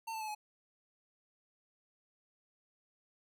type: tone with pitch steps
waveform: square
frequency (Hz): 903 / 883.4 / 864.2 / 845.5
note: A5 / A5 / A5 / G#5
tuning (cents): +45 / +7 / -31 / +31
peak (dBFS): -39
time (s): 0.07-0.35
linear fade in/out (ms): 10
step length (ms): 70
effects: none